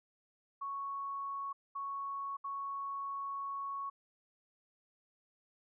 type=tone bursts at uneven times; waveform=sine; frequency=1108.7 Hz; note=C#6; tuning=in tune; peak=-37 dBFS; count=3; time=0.61-1.53 / 1.75-2.37 / 2.44-3.9 s; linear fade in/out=10 ms; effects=none